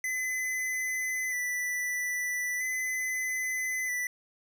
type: tone with vibrato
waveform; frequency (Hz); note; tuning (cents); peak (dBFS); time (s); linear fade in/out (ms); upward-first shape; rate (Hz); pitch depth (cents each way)
square; 2000; B6; +21; -30; 0.04-4.07; 2; square; 0.39; 20
effects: none